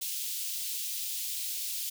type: high-pass noise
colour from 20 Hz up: white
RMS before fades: -35 dBFS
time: 0.01-1.9 s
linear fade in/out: 10 ms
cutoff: 2900 Hz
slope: 24 dB/octave
effects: none